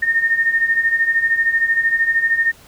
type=beating tone pair; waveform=sine; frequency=1819 / 1832 Hz; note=A#6 / A#6; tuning=-43 / -31 cents; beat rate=13 Hz; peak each=-20 / -15 dBFS; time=0.02-2.52 s; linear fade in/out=10 ms; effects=pink hiss -46 dBFS RMS until 2.67 s